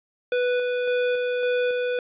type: tone with tremolo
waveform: square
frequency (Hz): 493.9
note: B4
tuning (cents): 0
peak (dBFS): -21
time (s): 0.32-1.99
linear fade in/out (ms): 2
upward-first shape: square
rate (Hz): 1.8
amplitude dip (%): 25
effects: resampled to 8000 Hz + 10-bit